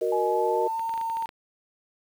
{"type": "chord", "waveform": "sine", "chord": "D# minor", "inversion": "first", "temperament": "equal with one note detuned", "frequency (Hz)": [370, 466.2, 616.2], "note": ["F#4", "A#4", "D#5"], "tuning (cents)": [0, 0, -17], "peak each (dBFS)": [-28, -25, -30], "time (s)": [0.01, 0.68], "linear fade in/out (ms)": 10}
{"type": "tone with pitch glide", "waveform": "sine", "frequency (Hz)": [844, 909.8], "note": ["G#5", "A#5"], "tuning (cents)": [28, -42], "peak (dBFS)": -26, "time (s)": [0.12, 1.26], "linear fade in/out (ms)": 5, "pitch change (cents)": 130, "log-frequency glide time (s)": [0.27, 0.84]}
{"type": "clicks", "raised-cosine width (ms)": 0.3, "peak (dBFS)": -26, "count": 10, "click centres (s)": [0.795, 0.894, 0.939, 0.977, 1.013, 1.099, 1.17, 1.224, 1.258, 1.291]}
{"effects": ["8-bit"]}